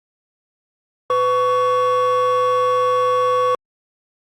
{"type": "tone pair together", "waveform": "triangle", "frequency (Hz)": [502, 1121.1], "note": ["B4", "C#6"], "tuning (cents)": [28, 19], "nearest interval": "octave + major second", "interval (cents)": 1391, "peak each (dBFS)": -14, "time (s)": [1.1, 3.55], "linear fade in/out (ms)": 2, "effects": ["tanh soft clip ceiling -9 dBFS", "Opus 48 kbps"]}